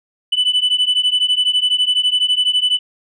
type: beating tone pair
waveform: sine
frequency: 2983 / 2995 Hz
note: F#7 / F#7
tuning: +13 / +20 cents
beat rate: 12 Hz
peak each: -14 dBFS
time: 0.32-2.79 s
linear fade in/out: 10 ms
effects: tanh soft clip ceiling -10 dBFS